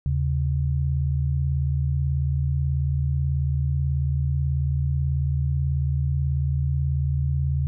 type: tone pair together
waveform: sine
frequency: 78.08 / 136.4 Hz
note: D#2 / C#3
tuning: +7 / -28 cents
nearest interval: minor seventh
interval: 965 cents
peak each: -23 dBFS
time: 0.06-7.67 s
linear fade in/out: 0 ms
effects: none